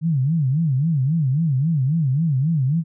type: tone with vibrato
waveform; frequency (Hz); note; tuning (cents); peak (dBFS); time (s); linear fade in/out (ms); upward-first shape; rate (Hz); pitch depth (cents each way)
sine; 146.83; D3; 0; -16; 0.01-2.84; 50; sine; 3.7; 240
effects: none